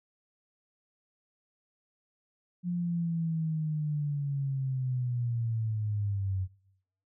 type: linear sweep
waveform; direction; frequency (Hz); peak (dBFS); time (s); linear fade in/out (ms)
sine; down; 177.9 to 92.5; -28; 2.63-6.48; 50
effects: noise-tail reverb RT60 0.8 s tail -22 dB re dry